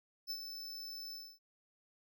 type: tone with ADSR envelope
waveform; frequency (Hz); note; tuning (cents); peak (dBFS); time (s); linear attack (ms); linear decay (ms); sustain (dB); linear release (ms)
square; 5274; E8; 0; -37; 0.27-1.39; 36; 63; -7; 260
effects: none